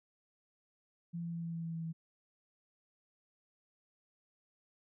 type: tone with pitch steps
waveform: sine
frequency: 170 / 169.02 / 168.05 / 167.08 / 166.12 / 165.16 / 164.21 / 163.26 Hz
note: F3 / E3 / E3 / E3 / E3 / E3 / E3 / E3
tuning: -46 / +44 / +34 / +24 / +14 / +4 / -6 / -16 cents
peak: -37 dBFS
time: 1.13-1.93 s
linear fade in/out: 20 ms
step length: 100 ms
effects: none